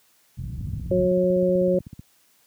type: low-pass noise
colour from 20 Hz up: pink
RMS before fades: -26 dBFS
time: 0.37-1.09 s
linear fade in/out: 20 ms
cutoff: 150 Hz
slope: 24 dB/octave
type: click train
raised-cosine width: 5 ms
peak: -24 dBFS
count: 23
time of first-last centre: 0.61-1.994 s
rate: 15.9 Hz
type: harmonic tone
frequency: 182 Hz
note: F#3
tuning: 28 cents flat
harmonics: 1 / 2 / 3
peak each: -23 / -23 / -20 dBFS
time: 0.91-1.79 s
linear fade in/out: 5 ms
effects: white hiss -61 dBFS RMS until 2.46 s + high-pass 80 Hz 12 dB/octave